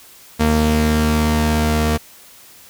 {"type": "tone pair together", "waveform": "sawtooth", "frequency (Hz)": [76.75, 230], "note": ["D#2", "A#3"], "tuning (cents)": [-23, -23], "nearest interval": "octave + perfect fifth", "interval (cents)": 1900, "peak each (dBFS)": -13, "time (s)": [0.39, 1.98], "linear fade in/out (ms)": 20, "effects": ["white hiss -44 dBFS RMS until 2.69 s"]}